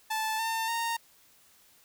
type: tone with pitch steps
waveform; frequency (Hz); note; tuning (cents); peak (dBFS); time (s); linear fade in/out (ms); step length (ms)
sawtooth; 876 / 899.6 / 923.8; A5 / A5 / A#5; -8 / +38 / -16; -25; 0.1-0.97; 10; 290
effects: white hiss -61 dBFS RMS until 1.84 s